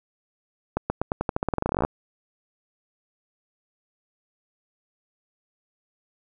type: accelerating click train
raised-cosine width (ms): 1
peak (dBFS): -9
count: 22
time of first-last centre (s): 0.77-1.85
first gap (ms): 130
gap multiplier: 0.89
effects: none